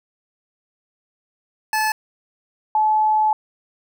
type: tone pair in turn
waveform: 25% pulse / sine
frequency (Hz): 866 / 861.1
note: A5 / A5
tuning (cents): -28 / -38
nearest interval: unison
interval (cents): 10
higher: first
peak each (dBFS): -14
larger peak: neither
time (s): 1.73-1.92 / 2.75-3.33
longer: second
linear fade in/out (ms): 2
effects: none